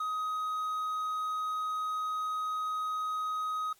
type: tone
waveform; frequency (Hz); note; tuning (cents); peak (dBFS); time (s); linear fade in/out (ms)
triangle; 1258; D#6; +19; -29; 0-3.73; 5
effects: white hiss -65 dBFS RMS until 3.79 s + AAC 64 kbps

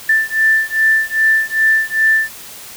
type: beating tone pair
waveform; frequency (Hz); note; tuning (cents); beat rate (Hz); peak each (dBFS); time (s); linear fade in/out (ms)
sine; 1769 / 1771.5; A6 / A6; +9 / +11; 2.5; -14 / -14; 0.09-2.29; 5
effects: white hiss -34 dBFS RMS until 2.76 s

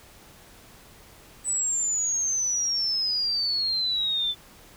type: exponential sweep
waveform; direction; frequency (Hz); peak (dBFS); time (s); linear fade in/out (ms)
sine; down; 8030 to 3496; -23; 1.44-4.35; 50
effects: pink hiss -51 dBFS RMS until 4.76 s

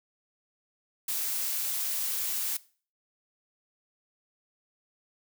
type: noise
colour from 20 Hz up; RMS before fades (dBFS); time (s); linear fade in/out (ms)
blue; -31; 1.08-2.57; 5
effects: noise-tail reverb RT60 0.4 s tail -19 dB re dry

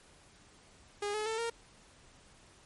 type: tone with pitch steps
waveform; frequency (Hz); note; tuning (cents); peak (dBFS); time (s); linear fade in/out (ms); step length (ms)
sawtooth; 410 / 427.2 / 445 / 463.7; G#4 / G#4 / A4 / A#4; -22 / +49 / +20 / -9; -29; 1.02-1.5; 5; 120
effects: pink hiss -60 dBFS RMS until 2.65 s + MP3 48 kbps

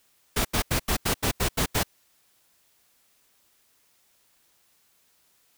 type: noise bursts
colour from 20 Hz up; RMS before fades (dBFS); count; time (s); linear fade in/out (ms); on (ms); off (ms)
pink; -24; 9; 0.36-1.834; 10; 90; 83
effects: white hiss -65 dBFS RMS until 5.57 s

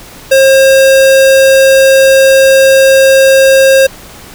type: tone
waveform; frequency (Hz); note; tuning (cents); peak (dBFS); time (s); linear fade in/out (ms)
square; 536; C5; +42; -3; 0.31-3.87; 10
effects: pink hiss -32 dBFS RMS until 4.34 s

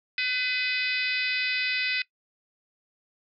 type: harmonic tone with a mistuned harmonic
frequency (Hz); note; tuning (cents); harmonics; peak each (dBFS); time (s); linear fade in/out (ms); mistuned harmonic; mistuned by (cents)
504; B4; +35; 3 / 4 / 5 / 6 / 7 / 8 / 9 / 10; -35 / -30 / -28 / -40 / -36 / -35 / -37 / -39; 0.18-2.02; 2; 9; +33
effects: noise-tail reverb RT60 0.1 s tail -21 dB re dry

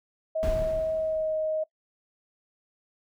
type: tone with pitch glide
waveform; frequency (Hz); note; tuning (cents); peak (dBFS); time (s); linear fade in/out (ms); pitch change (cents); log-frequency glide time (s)
sine; 637 to 626.1; D#5 to D#5; +41 to +11; -25; 0.35-1.64; 10; -30; 0.92-1.35
type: noise with exponential decay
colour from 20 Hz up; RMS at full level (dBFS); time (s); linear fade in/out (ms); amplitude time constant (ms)
brown; -27; 0.43-1.58; 0; 250
effects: noise-tail reverb RT60 0.1 s tail -21 dB re dry

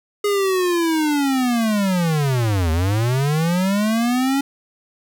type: linear two-way sweep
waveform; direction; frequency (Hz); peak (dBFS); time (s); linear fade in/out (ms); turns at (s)
square; down then up; 415.3 to 77.78 to 280; -17; 0.24-4.41; 5; 2.71
effects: 9-bit

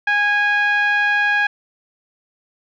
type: tone with low-pass filter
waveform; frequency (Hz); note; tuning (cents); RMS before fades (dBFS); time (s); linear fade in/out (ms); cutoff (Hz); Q
10% pulse; 824; G#5; -14; -17; 0.07-1.47; 5; 1900; 3.8
effects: none

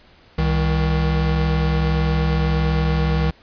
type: tone pair together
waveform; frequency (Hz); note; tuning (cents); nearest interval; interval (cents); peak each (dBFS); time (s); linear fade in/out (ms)
square; 66.7 / 158.54; C2 / D#3; +34 / +33; octave + minor third; 1499; -20; 0.38-3.31; 5
effects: pink hiss -51 dBFS RMS until 3.42 s + resampled to 11025 Hz

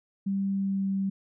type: tone with pitch glide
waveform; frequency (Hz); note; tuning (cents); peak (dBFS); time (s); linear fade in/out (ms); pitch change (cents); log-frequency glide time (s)
sine; 196 to 194.42; G3 to G3; 0 to -14; -25; 0.26-1.1; 10; -14; 0.5-0.88
effects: none

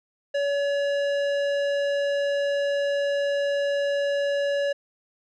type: tone with tanh clipping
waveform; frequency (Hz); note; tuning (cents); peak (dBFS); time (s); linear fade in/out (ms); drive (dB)
sine; 567; C#5; +39; -24; 0.34-4.73; 10; 15
effects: none

